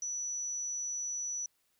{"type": "tone", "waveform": "sine", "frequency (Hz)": 5920, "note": "F#8", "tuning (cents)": 0, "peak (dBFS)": -34, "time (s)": [0.02, 1.46], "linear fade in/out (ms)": 2, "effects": ["white hiss -75 dBFS RMS until 1.79 s"]}